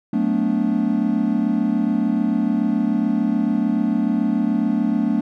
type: chord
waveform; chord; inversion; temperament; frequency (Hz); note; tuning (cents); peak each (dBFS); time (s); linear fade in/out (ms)
triangle; B minor seventh; second; equal with one note detuned; 185 / 220 / 246.9 / 289.5; F#3 / A3 / B3 / D4; 0 / 0 / 0 / -25; -24 / -18 / -21 / -21; 0.13-5.21; 5
effects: none